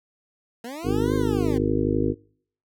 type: linear two-way sweep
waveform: 20% pulse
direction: up then down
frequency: 224.2 to 538 to 248 Hz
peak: -28 dBFS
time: 0.64-1.58 s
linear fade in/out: 5 ms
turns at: 1.15 s
type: harmonic tone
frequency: 51.91 Hz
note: G#1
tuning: in tune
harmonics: 1 / 2 / 3 / 5 / 6 / 7 / 8 / 9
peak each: -31 / -29 / -31 / -26 / -27 / -28 / -30 / -28 dBFS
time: 0.83-2.15 s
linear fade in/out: 50 ms
effects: noise-tail reverb RT60 0.6 s tail -26 dB re dry